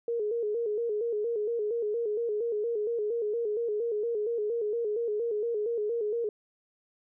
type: tone with vibrato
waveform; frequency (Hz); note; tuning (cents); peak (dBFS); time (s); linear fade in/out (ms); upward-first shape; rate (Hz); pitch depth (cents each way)
sine; 443.5; A4; +14; -27; 0.08-6.29; 2; square; 4.3; 95
effects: none